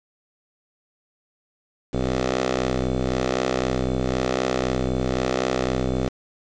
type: ring-modulated tone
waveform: 10% pulse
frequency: 63.9 Hz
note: C2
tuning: 40 cents flat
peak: -10 dBFS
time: 1.93-6.09 s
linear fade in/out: 10 ms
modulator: 319 Hz
effects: resampled to 16000 Hz + 7-bit